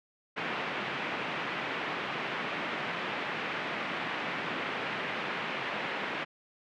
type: band-pass noise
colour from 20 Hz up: white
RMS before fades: -35 dBFS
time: 0.36-6.25 s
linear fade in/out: 20 ms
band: 140 to 2600 Hz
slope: 24 dB/octave
effects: none